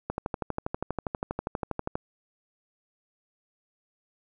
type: click train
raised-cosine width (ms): 1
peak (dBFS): -15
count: 24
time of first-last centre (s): 0.1-1.955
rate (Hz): 12.4
effects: none